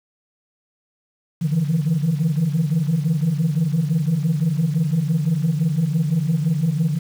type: tone cluster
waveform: sine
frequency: 145.2 / 162.8 / 168.7 Hz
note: D3 / E3 / E3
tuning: -19 / -21 / +40 cents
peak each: -20 dBFS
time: 1.41-6.99 s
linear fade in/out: 20 ms
effects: tanh soft clip ceiling -12 dBFS + 7-bit